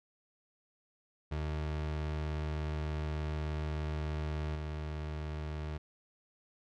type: tone with level steps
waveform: 30% pulse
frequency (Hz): 76.6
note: D#2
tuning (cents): -27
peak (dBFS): -31 / -34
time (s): 1.31-5.78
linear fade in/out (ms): 10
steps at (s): 4.55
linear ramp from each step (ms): 5
effects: low-pass 4000 Hz 12 dB/octave